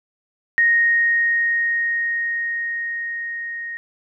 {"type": "tone with level ramp", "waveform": "sine", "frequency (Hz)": 1864.7, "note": "A#6", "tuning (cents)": 0, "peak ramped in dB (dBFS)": [-12, -27], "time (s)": [0.58, 3.77], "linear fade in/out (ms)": 0, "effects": []}